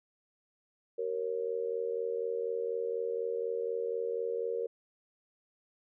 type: tone with amplitude modulation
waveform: sine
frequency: 466.2 Hz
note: A#4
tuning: in tune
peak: -27 dBFS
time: 0.98-4.67 s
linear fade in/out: 10 ms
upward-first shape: sine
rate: 84.1 Hz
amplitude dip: 90%
effects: none